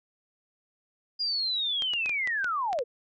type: linear sweep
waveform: sine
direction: down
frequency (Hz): 4887 to 440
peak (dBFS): -26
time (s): 1.19-2.84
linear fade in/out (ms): 20
type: clicks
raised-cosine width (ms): 0.2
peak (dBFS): -20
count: 8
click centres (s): 1.822 / 1.936 / 2.06 / 2.094 / 2.274 / 2.444 / 2.73 / 2.789
effects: none